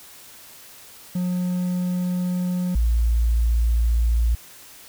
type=tone pair in turn; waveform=triangle / sine; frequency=180 / 57.44 Hz; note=F#3 / A#1; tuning=-47 / -25 cents; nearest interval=octave + minor sixth; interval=1978 cents; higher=first; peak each=-19 / -16 dBFS; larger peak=second; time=1.15-2.75 / 2.75-4.35 s; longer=neither; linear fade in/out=5 ms; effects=white hiss -45 dBFS RMS until 4.88 s